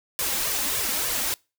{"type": "noise with flanger", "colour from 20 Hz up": "white", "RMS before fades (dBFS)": -26, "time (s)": [0.19, 1.34], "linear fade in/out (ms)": 0, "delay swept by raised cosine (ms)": [1.7, 3.8], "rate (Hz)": 3.4, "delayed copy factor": 0.85, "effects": ["noise-tail reverb RT60 0.3 s tail -26 dB re dry"]}